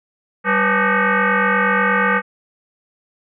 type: tone with frequency modulation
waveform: sine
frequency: 146.83 Hz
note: D3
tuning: in tune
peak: -13 dBFS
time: 0.44-2.22 s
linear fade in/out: 50 ms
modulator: 342 Hz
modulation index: 5.5
effects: none